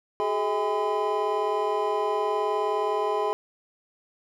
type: tone cluster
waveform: triangle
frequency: 384.9 / 424.2 / 639 / 813 / 1012 Hz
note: G4 / G#4 / D#5 / G#5 / B5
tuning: -32 / +37 / +46 / -37 / +42 cents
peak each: -32 / -25 / -30 / -29 / -27 dBFS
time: 0.2-3.33 s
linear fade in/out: 0 ms
effects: none